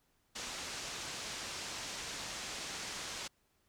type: low-pass noise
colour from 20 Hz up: white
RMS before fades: -43 dBFS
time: 0.35-3.28 s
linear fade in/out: 10 ms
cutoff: 7100 Hz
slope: 24 dB/octave
effects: pink hiss -75 dBFS RMS until 3.68 s